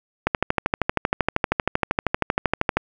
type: click train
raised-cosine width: 0.5 ms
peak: -3 dBFS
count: 33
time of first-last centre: 0.27-2.77 s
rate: 12.8 Hz
effects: none